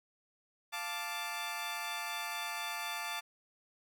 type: chord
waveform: 15% pulse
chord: D minor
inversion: first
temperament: equal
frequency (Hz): 698.5 / 880 / 1174.7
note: F5 / A5 / D6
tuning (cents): 0 / 0 / 0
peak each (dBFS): -37 / -34 / -35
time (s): 0.72-3.21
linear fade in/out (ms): 20
effects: none